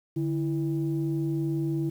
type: tone pair together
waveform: sine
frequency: 146.83 / 329.6 Hz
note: D3 / E4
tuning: 0 / 0 cents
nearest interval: octave + major second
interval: 1400 cents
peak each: -27 dBFS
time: 0.16-1.9 s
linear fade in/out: 10 ms
effects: tanh soft clip ceiling -19 dBFS + 9-bit